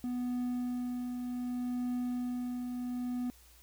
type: tone with tremolo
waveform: triangle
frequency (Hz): 246.9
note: B3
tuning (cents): 0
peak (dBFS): -29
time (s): 0.04-3.3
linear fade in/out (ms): 0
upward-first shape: triangle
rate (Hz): 0.66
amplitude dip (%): 40
effects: added 60 Hz sine -60 dBFS peak until 3.62 s + white hiss -61 dBFS RMS until 3.62 s